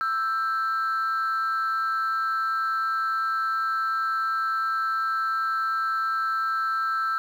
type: tone pair together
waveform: sine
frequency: 1325 / 1575.7 Hz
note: E6 / G6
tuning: +9 / +9 cents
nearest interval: minor third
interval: 300 cents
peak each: -22 / -28 dBFS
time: 0.01-7.18 s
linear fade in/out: 0 ms
effects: tanh soft clip ceiling -20 dBFS + 9-bit